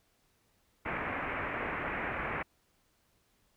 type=low-pass noise; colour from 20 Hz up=white; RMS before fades=-36 dBFS; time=0.85-2.43 s; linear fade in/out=10 ms; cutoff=2300 Hz; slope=48 dB/octave; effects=pink hiss -72 dBFS RMS until 3.56 s